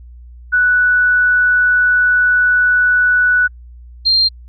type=tone pair in turn; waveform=sine; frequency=1480 / 4186 Hz; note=F#6 / C8; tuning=0 / 0 cents; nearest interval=octave + tritone; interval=1800 cents; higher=second; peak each=-9 dBFS; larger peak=neither; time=0.52-3.48 / 4.05-4.29 s; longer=first; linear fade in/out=20 ms; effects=added 60 Hz sine -34 dBFS peak until 4.48 s + Opus 48 kbps